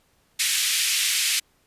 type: band-pass noise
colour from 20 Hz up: pink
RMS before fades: -23 dBFS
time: 0.39-1.4 s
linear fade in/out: 10 ms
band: 2200 to 12000 Hz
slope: 24 dB/octave
effects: pink hiss -64 dBFS RMS until 1.66 s + resampled to 32000 Hz